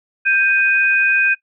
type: tone pair together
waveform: sine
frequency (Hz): 1577.2 / 2489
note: G6 / D#7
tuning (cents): +10 / 0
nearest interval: minor sixth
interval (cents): 790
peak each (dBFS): -15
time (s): 0.25-1.35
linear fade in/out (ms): 20
effects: noise-tail reverb RT60 0.1 s tail -18 dB re dry